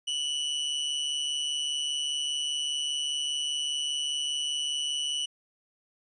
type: tone with amplitude modulation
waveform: 40% pulse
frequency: 2958 Hz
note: F#7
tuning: 1 cent flat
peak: -25 dBFS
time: 0.07-5.26 s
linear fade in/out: 10 ms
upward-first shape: sine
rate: 145 Hz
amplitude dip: 55%
effects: resampled to 24000 Hz